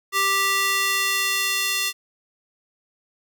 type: tone with high-pass filter sweep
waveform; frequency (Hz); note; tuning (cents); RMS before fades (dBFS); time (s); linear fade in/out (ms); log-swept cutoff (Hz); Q
square; 392; G4; 0; -22; 0.12-1.93; 50; 1300 to 2800; 1.1
effects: none